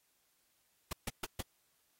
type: noise bursts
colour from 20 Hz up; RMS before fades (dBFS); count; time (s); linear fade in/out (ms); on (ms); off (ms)
pink; -37; 4; 0.91-1.41; 5; 20; 140
effects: white hiss -75 dBFS RMS until 1.99 s + AAC 48 kbps